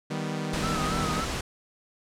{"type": "chord", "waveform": "sawtooth", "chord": "Eb augmented", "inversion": "none", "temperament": "equal", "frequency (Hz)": [155.56, 196, 246.9], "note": ["Eb3", "G3", "B3"], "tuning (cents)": [0, 0, 0], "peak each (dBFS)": [-28, -30, -32], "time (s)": [0.1, 1.21], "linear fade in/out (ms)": 10}
{"type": "noise", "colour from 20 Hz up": "pink", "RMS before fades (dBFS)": -31, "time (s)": [0.53, 1.41], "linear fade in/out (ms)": 5}
{"type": "tone with vibrato", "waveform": "triangle", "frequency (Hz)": 1286, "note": "E6", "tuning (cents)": -43, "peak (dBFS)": -29, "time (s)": [0.63, 1.25], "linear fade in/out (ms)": 10, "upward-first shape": "sine", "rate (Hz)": 3.6, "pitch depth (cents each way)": 69}
{"effects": ["low-pass 8000 Hz 12 dB/octave"]}